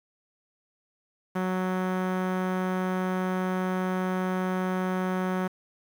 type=tone with low-pass filter; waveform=sawtooth; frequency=185 Hz; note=F#3; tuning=in tune; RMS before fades=-28 dBFS; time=1.35-5.48 s; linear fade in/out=10 ms; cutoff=1500 Hz; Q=1.5; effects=8-bit